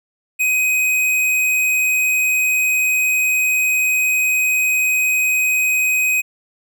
square tone, 2513 Hz, D#7, 17 cents sharp, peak -15 dBFS, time 0.39-6.22 s, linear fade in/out 20 ms, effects none

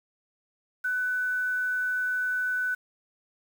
sine tone with quantisation, 1498 Hz, F#6, 21 cents sharp, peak -25 dBFS, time 0.84-2.75 s, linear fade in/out 10 ms, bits 8, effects none

